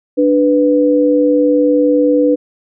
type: tone pair together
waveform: sine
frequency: 294.6 / 495 Hz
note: D4 / B4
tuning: +6 / +4 cents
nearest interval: major sixth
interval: 898 cents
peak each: -11 dBFS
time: 0.17-2.36 s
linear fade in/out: 20 ms
effects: none